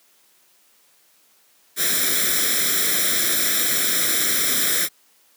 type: noise with comb filter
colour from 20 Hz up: white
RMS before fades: -20 dBFS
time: 1.76-4.89 s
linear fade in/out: 50 ms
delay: 0.54 ms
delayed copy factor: +0.9
effects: white hiss -58 dBFS RMS until 5.36 s + high-pass 200 Hz 12 dB/octave